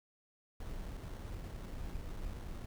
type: noise with sample-and-hold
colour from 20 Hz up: brown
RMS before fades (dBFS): -43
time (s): 0.6-2.66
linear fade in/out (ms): 5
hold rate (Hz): 2450
effects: none